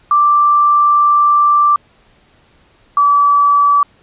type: tone pair in turn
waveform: sine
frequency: 1174.7 / 1151.2 Hz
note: D6 / D6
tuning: 0 / -35 cents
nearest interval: unison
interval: 35 cents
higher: first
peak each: -7 dBFS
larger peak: neither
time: 0.11-1.76 / 2.97-3.83 s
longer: first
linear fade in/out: 2 ms
effects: pink hiss -51 dBFS RMS until 4.02 s + resampled to 8000 Hz